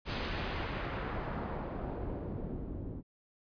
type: noise with low-pass filter sweep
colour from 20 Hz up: pink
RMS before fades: -38 dBFS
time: 0.05-3.03 s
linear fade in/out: 50 ms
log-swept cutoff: 4400 to 250 Hz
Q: 0.92
effects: resampled to 11025 Hz